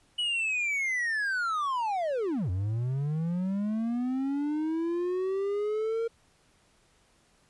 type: linear two-way sweep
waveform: triangle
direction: down then up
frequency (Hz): 2960 to 87.31 to 463.7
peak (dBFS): -25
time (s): 0.18-6.08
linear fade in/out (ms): 10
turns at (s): 2.5
effects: pink hiss -65 dBFS RMS until 7.49 s + resampled to 24000 Hz